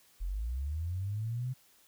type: linear sweep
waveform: sine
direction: up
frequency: 40.21 to 130.81 Hz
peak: -32 dBFS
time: 0.2-1.54 s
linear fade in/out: 20 ms
effects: white hiss -64 dBFS RMS until 1.87 s